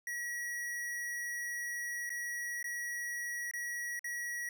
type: tone with dropouts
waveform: square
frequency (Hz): 1918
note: A#6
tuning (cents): +49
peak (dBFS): -37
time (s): 0.07-4.49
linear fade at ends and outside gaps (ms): 2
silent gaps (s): 2.094-2.102 / 2.628-2.642 / 3.512-3.536 / 3.993-4.043
effects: none